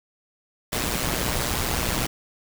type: noise with amplitude modulation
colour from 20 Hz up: pink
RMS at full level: -22 dBFS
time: 0.72-2.07 s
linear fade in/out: 10 ms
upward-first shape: sine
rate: 120 Hz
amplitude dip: 75%
effects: none